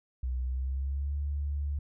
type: tone with pitch glide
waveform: sine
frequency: 63 to 71.95 Hz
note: B1 to D2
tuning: +35 to -35 cents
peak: -29 dBFS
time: 0.23-1.79 s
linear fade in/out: 5 ms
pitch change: +230 cents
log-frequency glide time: 0.44-1.15 s
effects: none